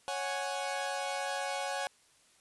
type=chord; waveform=sawtooth; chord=C# suspended fourth; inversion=none; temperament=equal; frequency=554.4 / 740 / 830.6 Hz; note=C#5 / F#5 / G#5; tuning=0 / 0 / 0 cents; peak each=-34 dBFS; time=0.08-1.87 s; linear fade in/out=0 ms; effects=white hiss -65 dBFS RMS until 2.4 s + resampled to 24000 Hz